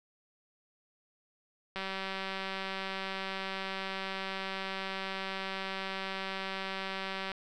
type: click train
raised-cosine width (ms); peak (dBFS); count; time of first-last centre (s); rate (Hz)
0.3; -21; 1068; 1.76-7.317; 192
effects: none